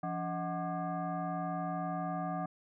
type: tone with frequency modulation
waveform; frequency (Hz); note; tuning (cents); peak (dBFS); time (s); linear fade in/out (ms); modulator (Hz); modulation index
sine; 284.3; C#4; +44; -33; 0.03-2.46; 5; 456; 1.8
effects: none